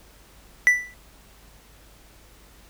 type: tone with exponential decay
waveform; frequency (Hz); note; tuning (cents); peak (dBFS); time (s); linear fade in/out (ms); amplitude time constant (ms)
triangle; 1975.5; B6; 0; -8; 0.67-0.94; 0; 58
effects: added 50 Hz sine -53 dBFS peak until 2.69 s + pink hiss -53 dBFS RMS until 2.69 s